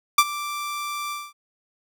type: tone with ADSR envelope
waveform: sawtooth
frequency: 1174.7 Hz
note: D6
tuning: in tune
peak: -6 dBFS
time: 0.18-1.33 s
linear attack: 5 ms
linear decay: 50 ms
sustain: -18 dB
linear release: 220 ms
effects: none